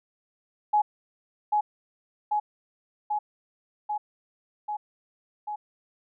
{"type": "tone with echo", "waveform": "sine", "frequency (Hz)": 840, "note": "G#5", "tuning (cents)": 19, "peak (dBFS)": -18, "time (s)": [0.73, 0.82], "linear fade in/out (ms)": 10, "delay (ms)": 790, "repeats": 6, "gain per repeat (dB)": -2, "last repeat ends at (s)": 5.56, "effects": []}